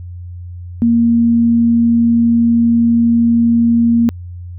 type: tone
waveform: sine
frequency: 233.1 Hz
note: A#3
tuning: in tune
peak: -8 dBFS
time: 0.82-4.09 s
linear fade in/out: 0 ms
effects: added 88 Hz sine -26 dBFS peak until 4.58 s